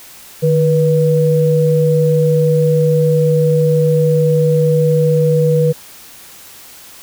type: tone pair together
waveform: sine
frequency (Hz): 153.17 / 486.3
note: D#3 / B4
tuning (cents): -27 / -27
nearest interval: octave + minor sixth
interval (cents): 2000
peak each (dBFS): -12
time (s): 0.42-5.73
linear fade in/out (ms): 20
effects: white hiss -38 dBFS RMS until 7.02 s